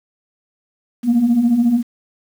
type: beating tone pair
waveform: sine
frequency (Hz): 225.7 / 239.7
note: A3 / A#3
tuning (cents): +44 / +48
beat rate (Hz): 14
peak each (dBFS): -18 / -11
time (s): 1.03-1.83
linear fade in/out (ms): 50
effects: tanh soft clip ceiling -7 dBFS + 7-bit